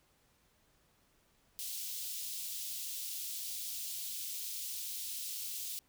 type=high-pass noise; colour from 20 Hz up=white; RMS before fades=-41 dBFS; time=1.59-5.79 s; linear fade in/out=0 ms; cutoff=3100 Hz; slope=24 dB/octave; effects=pink hiss -71 dBFS RMS until 5.88 s